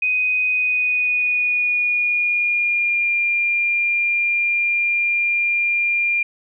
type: tone with pitch glide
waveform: sine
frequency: 2500 to 2400 Hz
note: D#7 to D7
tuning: +8 to +37 cents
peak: -16 dBFS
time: 0.02-6.23 s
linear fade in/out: 5 ms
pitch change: -71 cents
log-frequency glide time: 0.49-3.09 s
effects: none